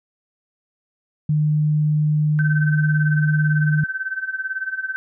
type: tone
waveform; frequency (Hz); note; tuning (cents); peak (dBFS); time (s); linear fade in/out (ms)
sine; 151.5; D#3; -46; -15; 1.29-3.84; 5
type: tone with tremolo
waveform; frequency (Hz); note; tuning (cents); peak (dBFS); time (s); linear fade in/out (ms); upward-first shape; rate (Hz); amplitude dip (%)
sine; 1540; G6; -31; -20; 2.39-4.96; 0; sine; 18; 80
effects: none